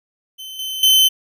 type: tone with level steps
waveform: 40% pulse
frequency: 3067 Hz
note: G7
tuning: 38 cents flat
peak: -30 / -23 / -9 dBFS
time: 0.38-1.09 s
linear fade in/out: 20 ms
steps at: 0.59 / 0.83 s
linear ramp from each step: 2 ms
effects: none